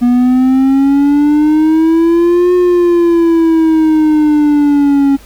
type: exponential two-way sweep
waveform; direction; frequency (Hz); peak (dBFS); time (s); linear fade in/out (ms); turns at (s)
triangle; up then down; 241.1 to 360.2 to 275.3; -4; 0.01-5.17; 20; 2.54
effects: added 50 Hz sine -37 dBFS peak until 5.25 s + pink hiss -41 dBFS RMS until 5.25 s